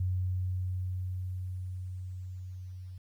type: tone with level ramp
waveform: sine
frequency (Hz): 92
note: F#2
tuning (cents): -9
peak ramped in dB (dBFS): -27 to -41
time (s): 0-2.98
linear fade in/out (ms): 5
effects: 11-bit